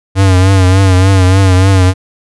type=tone with vibrato; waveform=square; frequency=94.4 Hz; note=F#2; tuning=35 cents sharp; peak=-5 dBFS; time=0.15-1.94 s; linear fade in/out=50 ms; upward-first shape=triangle; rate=3.4 Hz; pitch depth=70 cents each way; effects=resampled to 24000 Hz